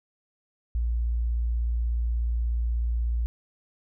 sine tone, 58.27 Hz, A#1, in tune, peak -23 dBFS, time 0.75-3.26 s, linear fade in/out 0 ms, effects none

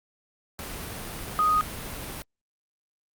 sine tone in noise, 1244.5 Hz, D#6, in tune, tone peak -19 dBFS, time 1.39-1.61 s, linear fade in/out 0 ms, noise pink, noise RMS -36 dBFS, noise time 0.59-2.22 s, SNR +14 dB, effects Opus 48 kbps

